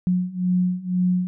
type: beating tone pair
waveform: sine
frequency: 180 / 182 Hz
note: F#3 / F#3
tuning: -47 / -28 cents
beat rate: 2 Hz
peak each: -23 / -21 dBFS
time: 0.07-1.27 s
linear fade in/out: 0 ms
effects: none